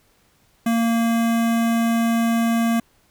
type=tone with notch filter; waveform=square; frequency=230.3 Hz; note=A#3; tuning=21 cents flat; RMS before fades=-19 dBFS; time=0.66-2.8 s; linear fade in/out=5 ms; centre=4600 Hz; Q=1.6; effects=pink hiss -60 dBFS RMS until 3.1 s